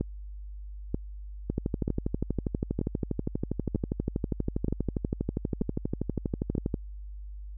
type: two click trains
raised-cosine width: 3 ms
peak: -15 / -15 dBFS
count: 8 / 66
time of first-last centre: 0.01-6.552 / 1.5-6.742 s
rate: 1.07 / 12.4 Hz
effects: added 50 Hz sine -38 dBFS peak until 7.57 s